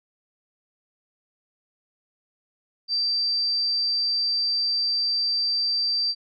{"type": "tone", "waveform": "sine", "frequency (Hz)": 4681, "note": "D8", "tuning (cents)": -7, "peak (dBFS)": -21, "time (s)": [2.88, 6.15], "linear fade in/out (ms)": 50, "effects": []}